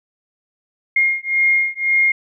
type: beating tone pair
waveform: sine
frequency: 2133 / 2134.9 Hz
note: C7 / C7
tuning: +33 / +34 cents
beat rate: 1.9 Hz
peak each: -17 dBFS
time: 0.96-2.12 s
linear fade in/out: 5 ms
effects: none